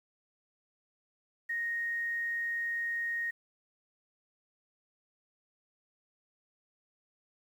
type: tone with quantisation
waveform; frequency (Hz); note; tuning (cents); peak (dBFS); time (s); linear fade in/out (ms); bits
sine; 1864.7; A#6; 0; -31; 1.49-3.31; 10; 10
effects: none